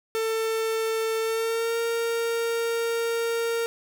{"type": "tone with pitch glide", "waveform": "45% pulse", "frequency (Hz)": [446.5, 462.5], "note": ["A4", "A#4"], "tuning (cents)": [25, -14], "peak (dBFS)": -24, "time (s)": [0.15, 3.66], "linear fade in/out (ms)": 0, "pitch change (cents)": 61, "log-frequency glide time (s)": [1.21, 1.79], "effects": []}